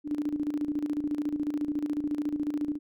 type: tone with tremolo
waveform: sine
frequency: 295.5 Hz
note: D4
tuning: 11 cents sharp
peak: -25 dBFS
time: 0.04-2.79 s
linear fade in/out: 50 ms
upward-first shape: square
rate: 14 Hz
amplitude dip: 65%
effects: none